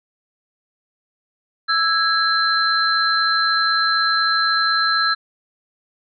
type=tone cluster; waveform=sine; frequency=1325 / 1653 / 4098 Hz; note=E6 / G#6 / C8; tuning=+9 / -9 / -37 cents; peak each=-19 / -20 / -20 dBFS; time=1.68-5.15 s; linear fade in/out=20 ms; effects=none